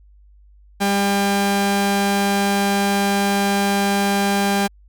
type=tone pair together; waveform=sawtooth; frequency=199.7 / 399.4 Hz; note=G3 / G4; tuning=+32 / +32 cents; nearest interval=octave; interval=1200 cents; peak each=-14 dBFS; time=0.8-4.68 s; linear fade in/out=20 ms; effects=added 50 Hz sine -46 dBFS peak until 4.88 s